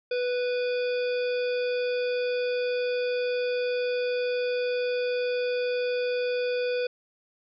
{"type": "harmonic tone with a mistuned harmonic", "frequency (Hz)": 493.9, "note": "B4", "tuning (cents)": 0, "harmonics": [1, 3, 5, 7, 9, 10], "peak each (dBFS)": [-25, -38, -37, -43, -44, -49], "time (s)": [0.11, 6.87], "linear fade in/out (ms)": 5, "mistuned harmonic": 9, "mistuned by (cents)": 53, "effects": []}